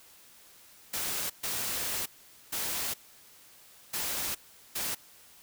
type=noise bursts at uneven times; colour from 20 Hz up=white; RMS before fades=-33 dBFS; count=5; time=0.93-1.3 / 1.43-2.06 / 2.52-2.94 / 3.93-4.35 / 4.75-4.95 s; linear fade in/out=10 ms; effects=white hiss -56 dBFS RMS until 5.42 s